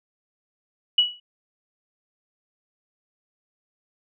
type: tone with exponential decay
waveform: sine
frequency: 2934 Hz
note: F#7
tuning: 15 cents flat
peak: -11 dBFS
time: 0.98-1.2 s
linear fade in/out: 5 ms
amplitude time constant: 46 ms
effects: none